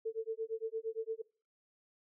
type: tone with tremolo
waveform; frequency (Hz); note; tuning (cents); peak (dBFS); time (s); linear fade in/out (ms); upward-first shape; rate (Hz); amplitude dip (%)
sine; 447; A4; +27; -32; 0.05-1.22; 10; sine; 8.7; 100
effects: noise-tail reverb RT60 0.4 s tail -23 dB re dry